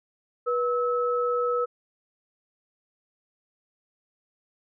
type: tone pair together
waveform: sine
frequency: 486.5 / 1297 Hz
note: B4 / E6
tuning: -26 / -28 cents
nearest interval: octave + perfect fourth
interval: 1698 cents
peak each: -24 / -27 dBFS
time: 0.46-1.66 s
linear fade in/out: 20 ms
effects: none